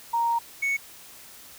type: tone pair in turn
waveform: sine / triangle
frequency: 932.3 / 2217 Hz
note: A#5 / C#7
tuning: 0 / 0 cents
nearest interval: octave + minor third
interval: 1500 cents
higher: second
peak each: -21 dBFS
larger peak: neither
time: 0.13-0.39 / 0.62-0.77 s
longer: first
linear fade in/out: 10 ms
effects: white hiss -47 dBFS RMS until 1.58 s